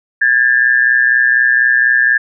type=tone pair together; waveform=sine; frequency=1635.9 / 1760 Hz; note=G#6 / A6; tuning=-27 / 0 cents; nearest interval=minor second; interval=127 cents; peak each=-11 dBFS; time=0.21-2.18 s; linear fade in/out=10 ms; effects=none